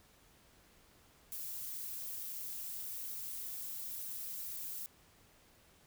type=noise with flanger; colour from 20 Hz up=violet; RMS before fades=-43 dBFS; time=1.32-4.86 s; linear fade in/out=0 ms; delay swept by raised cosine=2 to 4.8 ms; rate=1.1 Hz; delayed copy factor=-0.65; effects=pink hiss -65 dBFS RMS until 5.86 s